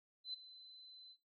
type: tone with ADSR envelope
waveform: sine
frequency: 4039 Hz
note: B7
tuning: 38 cents sharp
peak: -39 dBFS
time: 0.24-1.17 s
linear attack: 96 ms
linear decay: 13 ms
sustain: -16 dB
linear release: 62 ms
effects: noise-tail reverb RT60 0.2 s tail -18 dB re dry